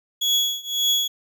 35% pulse tone with tremolo, 3360 Hz, G#7, 19 cents sharp, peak -14 dBFS, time 0.21-1.08 s, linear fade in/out 10 ms, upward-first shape triangle, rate 1.8 Hz, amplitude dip 95%, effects none

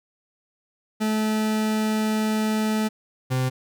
40% pulse tone pair in turn, 216.6 / 128.79 Hz, A3 / C3, -27 / -27 cents, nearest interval major sixth, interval 900 cents, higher first, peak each -20 dBFS, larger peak neither, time 1-2.89 / 3.3-3.5 s, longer first, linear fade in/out 20 ms, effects none

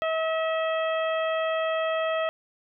harmonic tone with a mistuned harmonic, 643 Hz, E5, 43 cents flat, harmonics 1 / 2 / 3 / 4 / 5, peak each -25 / -31 / -35 / -37 / -39 dBFS, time 0.02-2.29 s, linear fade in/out 0 ms, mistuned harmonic 4, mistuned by +21 cents, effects none

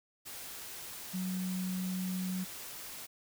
sine tone in noise, 185 Hz, F#3, in tune, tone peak -33 dBFS, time 1.13-2.45 s, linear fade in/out 20 ms, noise white, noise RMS -45 dBFS, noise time 0.25-3.07 s, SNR +9 dB, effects none

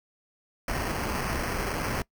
pink noise with sample-and-hold, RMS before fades -30 dBFS, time 0.68-2.02 s, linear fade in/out 2 ms, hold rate 3675 Hz, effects noise-tail reverb RT60 0.1 s tail -22 dB re dry

